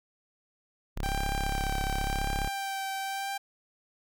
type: tone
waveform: sawtooth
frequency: 34.65 Hz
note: C#1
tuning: in tune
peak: -26 dBFS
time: 0.96-2.49 s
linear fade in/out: 20 ms
type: tone with vibrato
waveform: sawtooth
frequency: 784 Hz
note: G5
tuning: in tune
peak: -28 dBFS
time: 1.03-3.38 s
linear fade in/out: 10 ms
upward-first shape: sine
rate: 0.93 Hz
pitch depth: 17 cents each way
effects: none